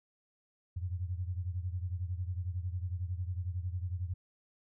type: beating tone pair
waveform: sine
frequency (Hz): 87.31 / 98.31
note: F2 / G2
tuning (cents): 0 / +5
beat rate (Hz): 11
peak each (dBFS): -35 / -39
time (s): 0.76-4.14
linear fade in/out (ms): 10
effects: none